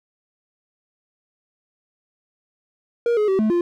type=tone with pitch steps; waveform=triangle; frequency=472.1 / 422.3 / 383.5 / 216.7 / 348 Hz; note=A#4 / G#4 / G4 / A3 / F4; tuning=+22 / +29 / -38 / -26 / -6 cents; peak=-14 dBFS; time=3.06-3.61 s; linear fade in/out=2 ms; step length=110 ms; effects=none